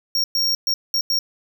square tone bursts at uneven times, 5560 Hz, F8, 9 cents flat, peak -18 dBFS, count 5, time 0.15-0.24 / 0.35-0.55 / 0.67-0.74 / 0.94-1.01 / 1.1-1.19 s, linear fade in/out 2 ms, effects none

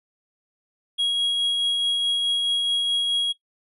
triangle tone with tremolo, 3300 Hz, G#7, 12 cents flat, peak -17 dBFS, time 0.98-3.33 s, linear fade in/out 20 ms, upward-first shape triangle, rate 4.7 Hz, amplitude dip 25%, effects noise-tail reverb RT60 0.1 s tail -17 dB re dry + resampled to 32000 Hz

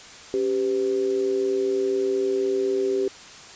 sine tone with amplitude modulation, 392 Hz, G4, in tune, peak -17 dBFS, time 0.34-3.08 s, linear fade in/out 0 ms, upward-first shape sine, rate 116 Hz, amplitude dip 70%, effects white hiss -43 dBFS RMS until 3.55 s + resampled to 16000 Hz

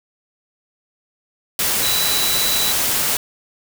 sine tone in noise, 3951 Hz, B7, in tune, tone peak -21 dBFS, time 1.83-2.72 s, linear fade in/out 2 ms, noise white, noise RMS -19 dBFS, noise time 1.59-3.17 s, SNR -5 dB, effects none

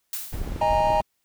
blue noise with exponential decay, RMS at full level -28 dBFS, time 0.13-0.64 s, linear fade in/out 2 ms, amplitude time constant 110 ms
brown noise, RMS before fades -31 dBFS, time 0.32-1.02 s, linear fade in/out 10 ms
clicks, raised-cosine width 2 ms, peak -23 dBFS, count 10, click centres 0.416 / 0.476 / 0.521 / 0.562 / 0.627 / 0.728 / 0.805 / 0.871 / 0.904 / 1.003 s
triangle chord, D# suspended fourth, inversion none, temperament equal with one note detuned, 622.3 / 819.6 / 932.3 Hz, D#5 / G#5 / A#5, 0 / -23 / 0 cents, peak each -21 dBFS, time 0.61-1.01 s, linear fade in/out 5 ms
effects white hiss -73 dBFS RMS until 1.24 s

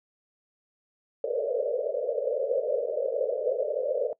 white band-pass noise, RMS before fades -28 dBFS, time 1.24-4.13 s, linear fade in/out 2 ms, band 440 to 600 Hz, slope 96 dB/octave, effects noise-tail reverb RT60 0.1 s tail -22 dB re dry

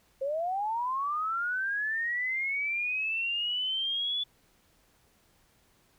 sine linear sweep, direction up, 523.3 to 3459 Hz, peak -28 dBFS, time 0.21-4.24 s, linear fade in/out 10 ms, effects pink hiss -66 dBFS RMS until 5.98 s

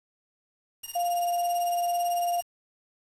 5% pulse tone with tremolo, 2827 Hz, F7, 20 cents sharp, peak -23 dBFS, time 0.83-2.43 s, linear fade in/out 10 ms, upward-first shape triangle, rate 18 Hz, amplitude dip 95%
sine tone, 698.5 Hz, F5, in tune, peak -24 dBFS, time 0.95-2.41 s, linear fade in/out 10 ms
effects resampled to 32000 Hz + 8-bit

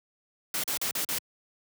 white noise bursts, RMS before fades -30 dBFS, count 5, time 0.54-1.185 s, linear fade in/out 2 ms, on 97 ms, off 40 ms, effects high-pass 100 Hz 12 dB/octave

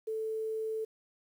sine tone with quantisation, 440 Hz, A4, in tune, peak -32 dBFS, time 0.07-0.85 s, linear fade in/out 10 ms, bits 10, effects none

